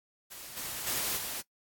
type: noise with level steps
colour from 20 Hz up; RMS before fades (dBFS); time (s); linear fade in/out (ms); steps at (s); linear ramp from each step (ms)
white; -45 / -38 / -32 / -37; 0.3-1.42; 20; 0.56 / 0.86 / 1.16; 20
effects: noise-tail reverb RT60 0.1 s tail -20 dB re dry + AAC 64 kbps